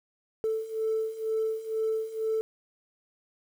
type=beating tone pair; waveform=sine; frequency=440 / 442.1 Hz; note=A4 / A4; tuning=0 / +8 cents; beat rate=2.1 Hz; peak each=-31 / -28 dBFS; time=0.44-2.41 s; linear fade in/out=0 ms; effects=tanh soft clip ceiling -21 dBFS + 9-bit